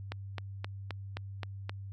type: click train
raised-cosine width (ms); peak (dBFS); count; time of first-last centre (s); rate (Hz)
0.3; -21; 7; 0.12-1.695; 3.81
effects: added 98 Hz sine -40 dBFS peak until 1.92 s